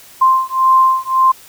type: beating tone pair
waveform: sine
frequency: 1046.5 / 1048.3 Hz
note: C6 / C6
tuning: 0 / +3 cents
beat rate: 1.8 Hz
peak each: -12 dBFS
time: 0.21-1.32 s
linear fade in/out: 10 ms
effects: white hiss -41 dBFS RMS until 1.48 s